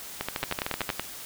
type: two click trains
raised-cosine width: 0.3 ms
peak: -11 / -12 dBFS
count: 7 / 10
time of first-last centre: 0.43-0.996 / 0.21-0.892 s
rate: 10.6 / 13.2 Hz
effects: white hiss -41 dBFS RMS until 1.25 s